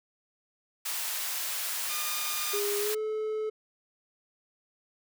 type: high-pass noise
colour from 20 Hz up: white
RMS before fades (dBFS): -33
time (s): 0.85-2.95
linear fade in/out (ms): 10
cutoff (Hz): 790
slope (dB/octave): 12
type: tone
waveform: 10% pulse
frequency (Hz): 1215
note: D#6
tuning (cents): -42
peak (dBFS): -27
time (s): 1.89-2.61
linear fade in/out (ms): 20
type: tone with pitch glide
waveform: triangle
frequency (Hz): 408.3 to 432.6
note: G#4 to A4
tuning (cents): -29 to -29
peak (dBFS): -27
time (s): 2.53-3.5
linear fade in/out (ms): 10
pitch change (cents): +100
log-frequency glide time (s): 2.78-2.97
effects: none